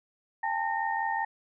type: tone cluster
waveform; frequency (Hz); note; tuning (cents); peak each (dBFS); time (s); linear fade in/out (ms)
sine; 805 / 890 / 1841; G5 / A5 / A#6; +46 / +20 / -22; -32 / -30 / -33; 0.43-1.25; 5
effects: none